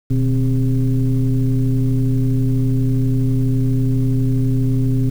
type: tone with frequency modulation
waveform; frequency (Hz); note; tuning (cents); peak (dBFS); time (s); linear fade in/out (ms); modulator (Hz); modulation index
sine; 123.9; B2; +6; -13; 0.1-5.1; 10; 140; 1
effects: 7-bit